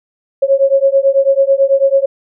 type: beating tone pair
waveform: sine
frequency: 542 / 551.1 Hz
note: C#5 / C#5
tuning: -39 / -10 cents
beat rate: 9.1 Hz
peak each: -11 dBFS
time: 0.42-2.06 s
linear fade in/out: 10 ms
effects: none